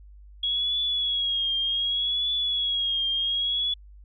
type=tone with vibrato; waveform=sine; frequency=3322 Hz; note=G#7; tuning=in tune; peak=-23 dBFS; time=0.43-3.74 s; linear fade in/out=5 ms; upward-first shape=triangle; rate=0.66 Hz; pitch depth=67 cents each way; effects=added 50 Hz sine -45 dBFS peak until 4.04 s